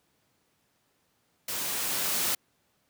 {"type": "noise with level ramp", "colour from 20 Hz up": "white", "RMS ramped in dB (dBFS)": [-33, -27], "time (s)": [1.48, 2.35], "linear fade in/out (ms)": 5, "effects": ["pink hiss -71 dBFS RMS until 2.89 s", "high-pass 100 Hz 12 dB/octave"]}